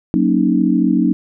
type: chord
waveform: sine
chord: D# minor seventh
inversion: first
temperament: equal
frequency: 185 / 233.1 / 277.2 / 311.1 Hz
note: F#3 / A#3 / C#4 / D#4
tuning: 0 / 0 / 0 / 0 cents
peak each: -17 dBFS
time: 0.14-1.13 s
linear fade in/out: 0 ms
effects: none